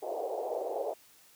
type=band-pass noise; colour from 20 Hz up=white; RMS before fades=-35 dBFS; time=0.02-0.94 s; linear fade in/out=10 ms; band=390 to 740 Hz; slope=48 dB/octave; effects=white hiss -60 dBFS RMS until 1.35 s + high-pass 60 Hz 12 dB/octave